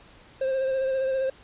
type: tone with vibrato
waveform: triangle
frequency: 529 Hz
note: C5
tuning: 19 cents sharp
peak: -21 dBFS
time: 0.41-1.3 s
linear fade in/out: 5 ms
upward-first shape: sine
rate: 15 Hz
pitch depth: 24 cents each way
effects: pink hiss -52 dBFS RMS until 1.43 s + resampled to 8000 Hz